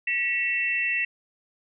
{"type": "tone cluster", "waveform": "sine", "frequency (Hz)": [1937, 2210, 2686], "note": ["B6", "C#7", "E7"], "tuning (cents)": [-34, -6, 32], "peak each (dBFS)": [-27, -33, -25], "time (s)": [0.07, 1.05], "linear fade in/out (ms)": 5, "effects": []}